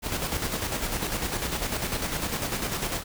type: noise with tremolo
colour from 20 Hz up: pink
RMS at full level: -28 dBFS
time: 0.02-3.04 s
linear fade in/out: 50 ms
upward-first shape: square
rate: 10 Hz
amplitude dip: 45%
effects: none